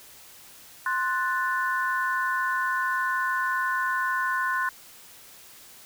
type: chord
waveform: sine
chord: F# diminished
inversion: second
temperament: equal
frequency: 1046.5 / 1480 / 1760 Hz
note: C6 / F#6 / A6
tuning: 0 / 0 / 0 cents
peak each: -27 / -27 / -31 dBFS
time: 0.86-4.69 s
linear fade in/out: 2 ms
effects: white hiss -49 dBFS RMS until 5.85 s